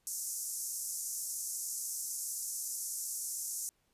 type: band-pass noise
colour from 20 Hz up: pink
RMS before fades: -39 dBFS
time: 0.07-3.69 s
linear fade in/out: 0 ms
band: 5900 to 13000 Hz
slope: 48 dB/octave
effects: pink hiss -75 dBFS RMS until 3.93 s + resampled to 32000 Hz